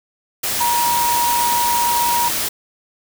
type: tone in noise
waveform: sine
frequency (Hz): 952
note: A#5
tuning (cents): +36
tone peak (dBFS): -16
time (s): 0.6-2.29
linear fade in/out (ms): 10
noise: white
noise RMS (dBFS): -21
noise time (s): 0.43-2.49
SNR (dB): +2
effects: none